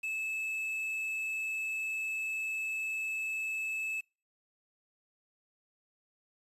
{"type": "tone with quantisation", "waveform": "triangle", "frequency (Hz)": 2611, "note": "E7", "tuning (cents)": -17, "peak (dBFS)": -31, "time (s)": [0.03, 4.01], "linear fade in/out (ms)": 10, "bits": 9, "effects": ["noise-tail reverb RT60 0.3 s tail -24 dB re dry", "resampled to 32000 Hz"]}